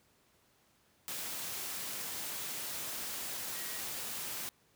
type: tone in noise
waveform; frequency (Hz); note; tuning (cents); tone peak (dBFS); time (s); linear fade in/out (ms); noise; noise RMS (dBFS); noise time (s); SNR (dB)
sine; 1900; A#6; +33; -50; 3.55-3.8; 0; white; -40; 1.08-4.49; -13
effects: pink hiss -69 dBFS RMS until 4.75 s + high-pass 80 Hz 12 dB/octave